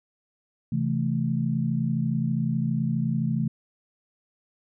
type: chord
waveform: sine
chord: A minor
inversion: first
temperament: equal with one note detuned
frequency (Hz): 132.79 / 164.81 / 220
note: C3 / E3 / A3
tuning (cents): +26 / 0 / 0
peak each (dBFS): -27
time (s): 0.72-3.48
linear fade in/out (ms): 5
effects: none